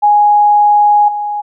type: tone with level steps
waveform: sine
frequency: 830 Hz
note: G#5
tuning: 1 cent flat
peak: -5 / -15 dBFS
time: 0.02-1.42 s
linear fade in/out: 20 ms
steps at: 1.08 s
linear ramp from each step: 5 ms
effects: none